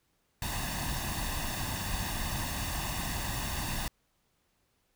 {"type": "noise with comb filter", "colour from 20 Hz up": "pink", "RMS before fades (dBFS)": -34, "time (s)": [0.42, 3.88], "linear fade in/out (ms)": 2, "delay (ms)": 1.1, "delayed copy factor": 0.7, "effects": ["pink hiss -74 dBFS RMS until 4.95 s"]}